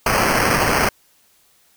white noise with sample-and-hold, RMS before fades -17 dBFS, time 0.06-0.89 s, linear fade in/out 5 ms, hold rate 3675 Hz, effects white hiss -57 dBFS RMS until 1.76 s

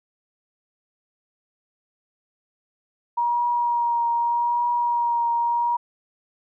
sine tone with vibrato, 949 Hz, A#5, 31 cents sharp, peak -19 dBFS, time 3.17-5.77 s, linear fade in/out 10 ms, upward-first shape triangle, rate 0.82 Hz, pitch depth 20 cents each way, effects none

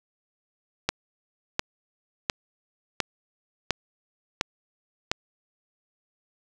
click train, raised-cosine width 0.2 ms, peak -5 dBFS, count 7, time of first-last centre 0.89-5.115 s, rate 1.42 Hz, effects 7-bit

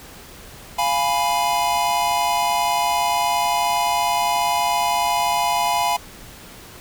square chord, F diminished, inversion none, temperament equal, 698.5 / 830.6 / 987.8 Hz, F5 / Ab5 / Cb6, 0 / 0 / 0 cents, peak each -24 / -23 / -22 dBFS, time 0.78-5.97 s, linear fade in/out 10 ms, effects pink hiss -41 dBFS RMS until 6.8 s

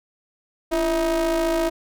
square ring-modulated tone, 155.56 Hz, D#3, in tune, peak -17 dBFS, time 0.71-1.7 s, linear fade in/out 20 ms, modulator 494 Hz, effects none

